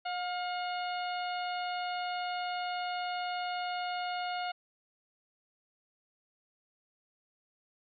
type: harmonic tone with a mistuned harmonic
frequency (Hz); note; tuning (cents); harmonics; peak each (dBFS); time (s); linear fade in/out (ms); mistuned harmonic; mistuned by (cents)
719; F#5; -50; 1 / 2 / 3 / 4 / 5 / 6; -34 / -41 / -45 / -44 / -49 / -47; 0.05-4.52; 10; 2; -32
effects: none